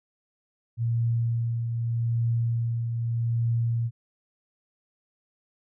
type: tone with tremolo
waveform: sine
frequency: 116.54 Hz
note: A#2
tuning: in tune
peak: -21 dBFS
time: 0.77-3.91 s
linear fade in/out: 50 ms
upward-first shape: triangle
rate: 0.82 Hz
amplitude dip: 45%
effects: none